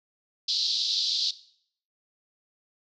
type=band-pass noise; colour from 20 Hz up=white; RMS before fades=-27 dBFS; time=0.48-1.31 s; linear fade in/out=5 ms; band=3700 to 4800 Hz; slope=48 dB/octave; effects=noise-tail reverb RT60 0.6 s tail -17 dB re dry